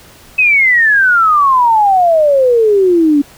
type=exponential sweep; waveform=sine; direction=down; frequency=2582 to 280 Hz; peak=-6 dBFS; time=0.38-3.22 s; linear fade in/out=10 ms; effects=pink hiss -40 dBFS RMS until 3.37 s